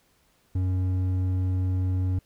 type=tone with hard clipping; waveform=sine; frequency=92.5 Hz; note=F#2; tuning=in tune; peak=-24 dBFS; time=0.55-2.19 s; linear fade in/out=5 ms; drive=6 dB; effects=pink hiss -65 dBFS RMS until 2.25 s